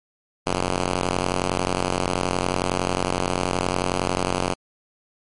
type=ring-modulated tone; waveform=5% pulse; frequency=90.8 Hz; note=F#2; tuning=32 cents flat; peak=-7 dBFS; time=0.46-4.54 s; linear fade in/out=10 ms; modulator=71.2 Hz; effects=MP3 48 kbps